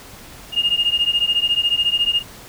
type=beating tone pair; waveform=sine; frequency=2832 / 2846 Hz; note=F7 / F7; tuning=+23 / +32 cents; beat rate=14 Hz; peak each=-18 dBFS; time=0.52-2.23 s; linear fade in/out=50 ms; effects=tanh soft clip ceiling -8 dBFS + pink hiss -40 dBFS RMS until 2.48 s